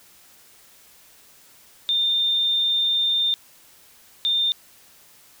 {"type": "tone bursts at uneven times", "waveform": "sine", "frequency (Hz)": 3612, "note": "A7", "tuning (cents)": 45, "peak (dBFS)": -18, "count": 2, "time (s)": [[1.89, 3.34], [4.25, 4.52]], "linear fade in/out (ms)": 0, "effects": ["white hiss -52 dBFS RMS until 5.4 s"]}